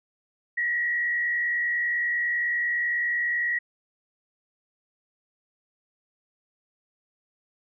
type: tone with frequency modulation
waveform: sine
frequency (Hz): 1914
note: A#6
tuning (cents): +45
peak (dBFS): -23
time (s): 0.57-3.59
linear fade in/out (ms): 10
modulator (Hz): 70.1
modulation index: 0.63
effects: none